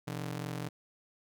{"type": "ring-modulated tone", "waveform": "sawtooth", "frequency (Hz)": 146.83, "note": "D3", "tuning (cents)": 0, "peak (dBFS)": -29, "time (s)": [0.07, 0.69], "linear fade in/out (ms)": 10, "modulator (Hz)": 22.1, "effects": []}